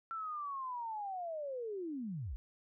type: linear sweep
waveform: sine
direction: down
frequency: 1352 to 43.65 Hz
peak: -38 dBFS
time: 0.11-2.36 s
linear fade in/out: 0 ms
effects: none